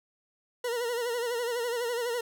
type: tone with vibrato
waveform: 40% pulse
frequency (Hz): 476.6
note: A#4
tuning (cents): +38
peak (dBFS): -28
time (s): 0.64-2.21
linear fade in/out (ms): 5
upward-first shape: sine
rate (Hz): 12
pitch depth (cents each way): 71
effects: 10-bit